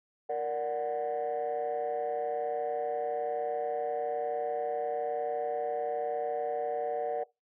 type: chord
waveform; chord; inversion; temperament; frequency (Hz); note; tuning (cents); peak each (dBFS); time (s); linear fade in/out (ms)
sine; Bb augmented; none; equal; 466.2 / 587.3 / 740; Bb4 / D5 / F#5; 0 / 0 / 0; -32 / -33 / -32; 0.29-7.24; 10
effects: noise-tail reverb RT60 0.2 s tail -21 dB re dry + tanh soft clip ceiling -25 dBFS